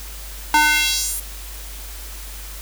square tone with high-pass filter sweep, 301.4 Hz, D4, 45 cents sharp, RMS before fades -18 dBFS, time 0.54-1.2 s, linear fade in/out 2 ms, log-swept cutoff 840 to 12000 Hz, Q 1.7, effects added 50 Hz sine -33 dBFS peak until 2.61 s + white hiss -37 dBFS RMS until 2.61 s

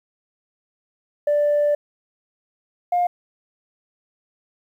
sine tone pair in turn, 587.3 / 708.7 Hz, D5 / F5, 0 / +25 cents, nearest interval minor third, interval 325 cents, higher second, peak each -14 / -15 dBFS, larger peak first, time 1.27-1.75 / 2.92-3.07 s, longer first, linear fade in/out 5 ms, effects tanh soft clip ceiling -13 dBFS + 9-bit

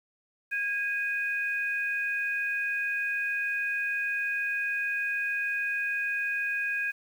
sine tone pair together, 1635.5 / 2489 Hz, G#6 / D#7, -27 / 0 cents, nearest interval perfect fifth, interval 727 cents, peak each -29 / -31 dBFS, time 0.51-6.92 s, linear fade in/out 20 ms, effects 9-bit

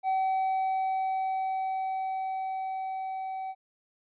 triangle tone with level ramp, 762 Hz, G5, 49 cents flat, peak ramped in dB -22 to -31 dBFS, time 0.03-3.55 s, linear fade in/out 50 ms, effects resampled to 8000 Hz

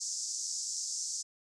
pink band-pass noise, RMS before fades -37 dBFS, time 0-1.23 s, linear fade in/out 20 ms, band 5300 to 7700 Hz, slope 48 dB/octave, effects none

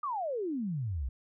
sine exponential sweep, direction down, 1236 to 58.27 Hz, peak -31 dBFS, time 0.03-1.09 s, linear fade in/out 5 ms, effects none

